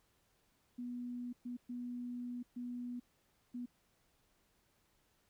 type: tone bursts at uneven times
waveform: sine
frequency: 244.3 Hz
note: B3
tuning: 19 cents flat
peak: -40 dBFS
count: 5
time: 0.78-1.33 / 1.45-1.57 / 1.69-2.43 / 2.56-3 / 3.54-3.66 s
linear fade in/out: 10 ms
effects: pink hiss -75 dBFS RMS until 5.29 s